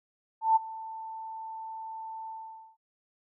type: tone with ADSR envelope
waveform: sine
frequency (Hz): 889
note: A5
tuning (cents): +18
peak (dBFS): -17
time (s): 0.41-2.77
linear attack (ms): 150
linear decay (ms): 17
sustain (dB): -20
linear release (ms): 480
effects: none